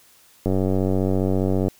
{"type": "click train", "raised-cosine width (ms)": 2, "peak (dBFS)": -9, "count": 117, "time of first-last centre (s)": [0.46, 1.682], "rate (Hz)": 94.9, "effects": ["white hiss -54 dBFS RMS until 1.79 s"]}